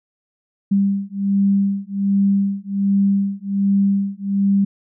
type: beating tone pair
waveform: sine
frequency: 197.4 / 198.7 Hz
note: G3 / G3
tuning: +12 / +24 cents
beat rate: 1.3 Hz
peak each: -18 dBFS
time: 0.71-4.65 s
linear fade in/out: 10 ms
effects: none